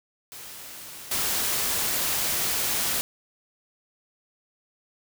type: noise with level steps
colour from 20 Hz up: white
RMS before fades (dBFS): -41 / -26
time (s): 0.32-3.01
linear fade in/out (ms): 0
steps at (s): 1.11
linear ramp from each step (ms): 5
effects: none